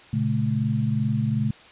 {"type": "tone cluster", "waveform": "sine", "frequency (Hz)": [116.6, 139.1, 214.8], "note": ["A#2", "C#3", "A3"], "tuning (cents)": [1, 6, -41], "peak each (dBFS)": -25, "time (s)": [0.13, 1.51], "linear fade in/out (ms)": 5, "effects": ["white hiss -48 dBFS RMS until 1.71 s", "resampled to 8000 Hz"]}